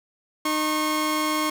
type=tone pair together; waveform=sawtooth; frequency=306.7 / 1087 Hz; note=D#4 / C#6; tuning=-25 / -34 cents; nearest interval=octave + minor seventh; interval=2191 cents; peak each=-21 dBFS; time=0.45-1.5 s; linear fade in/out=5 ms; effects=none